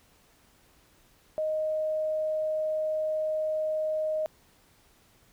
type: tone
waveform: sine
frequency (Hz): 622.3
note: D#5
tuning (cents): 0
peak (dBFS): -26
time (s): 1.38-4.26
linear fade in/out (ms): 0
effects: pink hiss -62 dBFS RMS until 5.32 s